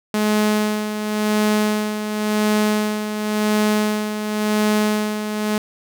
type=tone with tremolo; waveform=sawtooth; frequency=212.1 Hz; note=G#3; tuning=37 cents sharp; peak=-11 dBFS; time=0.14-5.58 s; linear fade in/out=2 ms; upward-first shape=sine; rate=0.93 Hz; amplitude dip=60%; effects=none